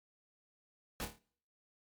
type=noise with echo; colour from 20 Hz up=pink; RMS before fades=-40 dBFS; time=1-1.05 s; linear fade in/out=0 ms; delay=27 ms; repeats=5; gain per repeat=-6 dB; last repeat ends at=1.185 s; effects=noise-tail reverb RT60 0.6 s tail -25 dB re dry + MP3 96 kbps